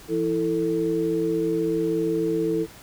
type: tone cluster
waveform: sine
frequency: 168.7 / 328.5 / 444.8 Hz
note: E3 / E4 / A4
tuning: +40 / -6 / +19 cents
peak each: -31 / -24 / -24 dBFS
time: 0.08-2.67 s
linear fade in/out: 50 ms
effects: pink hiss -46 dBFS RMS until 2.82 s